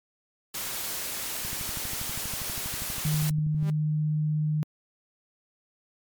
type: noise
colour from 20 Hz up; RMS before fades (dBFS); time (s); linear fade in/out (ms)
white; -33; 0.54-3.3; 5
type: click train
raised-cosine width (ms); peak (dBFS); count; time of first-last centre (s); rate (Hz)
5; -26; 28; 1.45-3.627; 12.4
type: tone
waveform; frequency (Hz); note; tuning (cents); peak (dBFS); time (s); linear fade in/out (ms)
sine; 152.7; D#3; -32; -23; 3.05-4.63; 0
type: tone with exponential growth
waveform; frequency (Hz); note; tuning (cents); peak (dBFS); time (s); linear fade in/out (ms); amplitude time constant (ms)
sawtooth; 198.9; G3; +25; -30; 3.5-3.7; 2; 42
effects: MP3 96 kbps